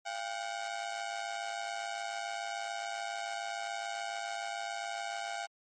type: ring-modulated tone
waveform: sawtooth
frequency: 743 Hz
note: F#5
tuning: 7 cents sharp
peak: -29 dBFS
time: 0.05-5.47 s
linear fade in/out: 20 ms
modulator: 53.5 Hz
effects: MP3 32 kbps